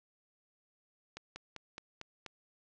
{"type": "slowing click train", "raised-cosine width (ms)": 0.2, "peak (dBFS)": -26, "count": 6, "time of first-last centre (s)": [1.17, 2.263], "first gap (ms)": 190, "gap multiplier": 1.07, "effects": ["low-pass 7000 Hz 12 dB/octave"]}